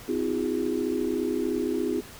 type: tone cluster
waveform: sine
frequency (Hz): 257 / 320.3 / 354.4 / 409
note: C4 / E4 / F4 / G#4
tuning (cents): -31 / -50 / +25 / -26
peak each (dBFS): -30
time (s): 0.08-2.01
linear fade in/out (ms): 10
effects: pink hiss -45 dBFS RMS until 2.19 s